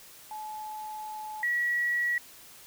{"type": "tone pair in turn", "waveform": "sine", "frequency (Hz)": [858, 1926.1], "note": ["A5", "B6"], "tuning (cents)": [-44, -44], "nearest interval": "octave + major second", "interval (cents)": 1400, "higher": "second", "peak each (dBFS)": [-36, -25], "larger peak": "second", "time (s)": [[0.31, 1.43], [1.43, 2.18]], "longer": "first", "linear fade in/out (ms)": 2, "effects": ["white hiss -51 dBFS RMS until 2.66 s"]}